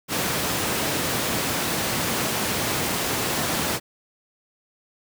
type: high-pass noise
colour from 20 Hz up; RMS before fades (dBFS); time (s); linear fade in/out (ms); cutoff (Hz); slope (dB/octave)
pink; -25; 0.08-3.8; 50; 130; 12
effects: none